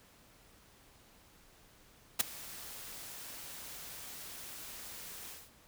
white noise with ADSR envelope, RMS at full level -25 dBFS, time 2.19-5.51 s, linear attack 16 ms, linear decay 9 ms, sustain -22 dB, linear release 220 ms, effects pink hiss -62 dBFS RMS until 5.67 s

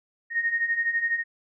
sine beating tone pair, 1848 / 1860 Hz, A#6 / A#6, -16 / -4 cents, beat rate 12 Hz, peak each -29 / -24 dBFS, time 0.3-1.24 s, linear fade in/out 50 ms, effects none

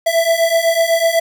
square beating tone pair, 659.3 / 667.3 Hz, E5 / E5, 0 / +21 cents, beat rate 8 Hz, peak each -17 / -15 dBFS, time 0.06-1.2 s, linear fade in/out 10 ms, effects 7-bit

